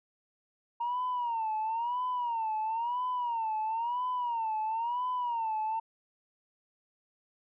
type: tone with vibrato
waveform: sine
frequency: 932.3 Hz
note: A#5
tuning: in tune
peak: -28 dBFS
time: 0.8-5.8 s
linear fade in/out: 10 ms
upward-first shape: sine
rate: 0.99 Hz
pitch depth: 130 cents each way
effects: tanh soft clip ceiling -26 dBFS